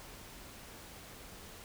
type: silence
effects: pink hiss -51 dBFS RMS until 1.64 s